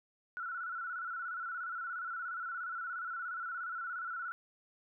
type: tone with vibrato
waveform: sine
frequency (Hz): 1406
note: F6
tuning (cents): +11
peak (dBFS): -37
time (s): 0.37-4.32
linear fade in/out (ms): 0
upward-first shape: square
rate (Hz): 17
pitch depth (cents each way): 71
effects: none